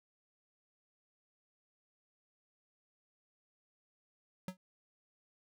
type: tone with exponential decay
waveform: square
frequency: 185 Hz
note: F#3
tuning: in tune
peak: -35 dBFS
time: 4.48-4.57 s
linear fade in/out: 2 ms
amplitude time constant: 19 ms
effects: none